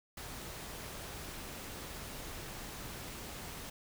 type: noise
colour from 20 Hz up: pink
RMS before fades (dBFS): -45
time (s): 0.17-3.7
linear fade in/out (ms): 5
effects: none